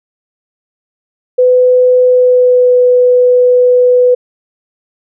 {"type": "tone with pitch glide", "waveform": "sine", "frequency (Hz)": [502, 496.5], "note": ["B4", "B4"], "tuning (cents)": [28, 9], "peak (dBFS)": -4, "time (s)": [1.38, 4.15], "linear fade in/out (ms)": 10, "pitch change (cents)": -19, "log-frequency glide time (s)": [2.05, 2.77], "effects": []}